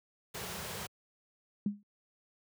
pink band-stop noise, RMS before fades -40 dBFS, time 0.34-0.87 s, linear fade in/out 10 ms, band 220 to 350 Hz, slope 96 dB/octave
sine tone with exponential decay, 204.5 Hz, G#3, 26 cents flat, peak -25 dBFS, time 1.66-1.83 s, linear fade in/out 2 ms, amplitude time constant 35 ms
effects high-pass 100 Hz 12 dB/octave

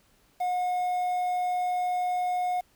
triangle tone with quantisation, 723 Hz, F#5, 40 cents flat, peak -23 dBFS, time 0.4-2.61 s, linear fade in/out 10 ms, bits 8, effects pink hiss -64 dBFS RMS until 2.75 s

